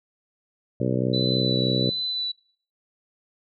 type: harmonic tone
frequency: 63.3 Hz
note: B1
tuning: 43 cents sharp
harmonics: 2 / 3 / 4 / 5 / 6 / 7 / 8 / 9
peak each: -26 / -28 / -29 / -30 / -31 / -31 / -32 / -33 dBFS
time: 0.8-1.9 s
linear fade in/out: 5 ms
type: tone with vibrato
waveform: sine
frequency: 3977 Hz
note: B7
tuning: 11 cents sharp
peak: -25 dBFS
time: 1.13-2.32 s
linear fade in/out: 10 ms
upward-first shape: sine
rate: 1.4 Hz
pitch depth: 16 cents each way
effects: noise-tail reverb RT60 0.5 s tail -23 dB re dry